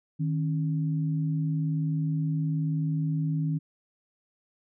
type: tone pair together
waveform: sine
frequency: 155.56 / 274.5 Hz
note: D#3 / C#4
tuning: 0 / -17 cents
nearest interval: minor seventh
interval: 983 cents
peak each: -25 / -34 dBFS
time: 0.19-3.59 s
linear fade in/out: 20 ms
effects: none